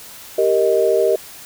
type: chord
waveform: sine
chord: Eb major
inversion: first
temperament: equal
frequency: 392 / 466.2 / 622.3 Hz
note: G4 / Bb4 / Eb5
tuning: 0 / 0 / 0 cents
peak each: -17 dBFS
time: 0.38-1.16 s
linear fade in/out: 5 ms
effects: white hiss -38 dBFS RMS until 1.45 s

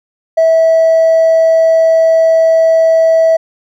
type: tone with hard clipping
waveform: triangle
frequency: 651 Hz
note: E5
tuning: 22 cents flat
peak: -5 dBFS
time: 0.37-3.37 s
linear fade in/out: 10 ms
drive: 2 dB
effects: none

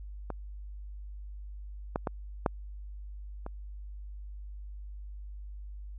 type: clicks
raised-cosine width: 1 ms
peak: -21 / -15 / -16 / -11 / -25 dBFS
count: 5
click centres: 0.303 / 1.959 / 2.072 / 2.462 / 3.464 s
effects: added 50 Hz sine -40 dBFS peak until 5.98 s

